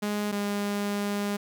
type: tone pair in turn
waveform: sawtooth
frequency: 207.5 / 203.7 Hz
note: G#3 / G#3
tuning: -1 / -33 cents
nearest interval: unison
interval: 32 cents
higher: first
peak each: -23 dBFS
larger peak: neither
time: 0.02-0.32 / 0.32-1.37 s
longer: second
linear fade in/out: 10 ms
effects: 10-bit